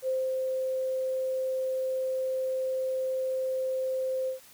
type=tone with ADSR envelope; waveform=sine; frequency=521 Hz; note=C5; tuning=7 cents flat; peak=-25 dBFS; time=0.02-4.4 s; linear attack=57 ms; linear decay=240 ms; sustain=-2 dB; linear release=120 ms; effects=white hiss -54 dBFS RMS until 4.53 s